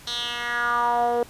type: tone with band-pass filter sweep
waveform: 10% pulse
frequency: 239.5 Hz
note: A#3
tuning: 47 cents sharp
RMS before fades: -24 dBFS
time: 0.07-1.23 s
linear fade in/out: 2 ms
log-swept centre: 4300 to 490 Hz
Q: 3.8
effects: pink hiss -47 dBFS RMS until 1.29 s + resampled to 32000 Hz